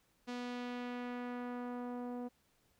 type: tone with low-pass filter sweep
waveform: sawtooth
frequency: 245.1 Hz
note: B3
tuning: 13 cents flat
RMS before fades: -42 dBFS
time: 0.27-2.29 s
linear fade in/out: 20 ms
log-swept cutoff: 5200 to 690 Hz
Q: 1
effects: pink hiss -74 dBFS RMS until 2.79 s